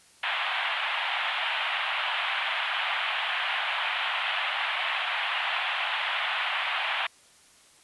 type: band-pass noise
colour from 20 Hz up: white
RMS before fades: -29 dBFS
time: 0.23-7.07 s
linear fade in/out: 5 ms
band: 680 to 3300 Hz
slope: 48 dB/octave
effects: white hiss -57 dBFS RMS until 7.83 s + resampled to 24000 Hz